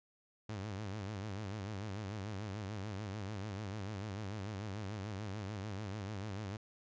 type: tone with vibrato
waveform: sawtooth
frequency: 101.9 Hz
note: G#2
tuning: 32 cents flat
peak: -36 dBFS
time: 0.49-6.57 s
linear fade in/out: 5 ms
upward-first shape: sine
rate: 6.8 Hz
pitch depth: 130 cents each way
effects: resampled to 16000 Hz